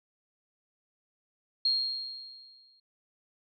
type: tone with exponential decay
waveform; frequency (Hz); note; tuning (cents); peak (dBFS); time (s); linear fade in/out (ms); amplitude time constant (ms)
sine; 4244; C8; +24; -22; 1.65-2.8; 5; 250
effects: none